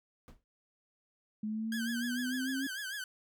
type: noise with exponential decay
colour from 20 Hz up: brown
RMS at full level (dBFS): -44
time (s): 0.28-0.44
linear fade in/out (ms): 0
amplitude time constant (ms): 33
type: exponential sweep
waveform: sine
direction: up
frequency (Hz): 212.2 to 273.3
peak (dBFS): -33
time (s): 1.43-2.67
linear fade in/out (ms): 5
type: tone with vibrato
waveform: sawtooth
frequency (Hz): 1600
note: G6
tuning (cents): +35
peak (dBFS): -34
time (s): 1.72-3.04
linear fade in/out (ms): 2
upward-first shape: triangle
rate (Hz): 6.7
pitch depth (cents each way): 130
effects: none